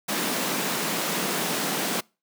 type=high-pass noise; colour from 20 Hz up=pink; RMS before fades=-27 dBFS; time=0.08-2.01 s; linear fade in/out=10 ms; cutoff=160 Hz; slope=48 dB/octave; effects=noise-tail reverb RT60 0.3 s tail -26 dB re dry